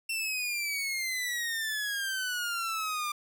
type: exponential sweep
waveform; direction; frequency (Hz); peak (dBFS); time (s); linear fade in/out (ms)
sawtooth; down; 2709 to 1189; -27; 0.09-3.12; 5
effects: none